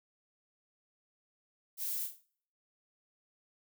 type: noise with echo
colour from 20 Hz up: violet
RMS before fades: -37 dBFS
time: 1.77-2.09 s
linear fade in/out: 50 ms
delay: 34 ms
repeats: 5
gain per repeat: -7 dB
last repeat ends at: 2.26 s
effects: noise-tail reverb RT60 0.6 s tail -24 dB re dry